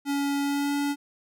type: tone with pitch glide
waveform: square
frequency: 282.1 to 285.5 Hz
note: C#4 to D4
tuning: +30 to -49 cents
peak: -25 dBFS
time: 0.05-0.96 s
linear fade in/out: 50 ms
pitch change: +21 cents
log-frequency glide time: 0.41-0.73 s
effects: none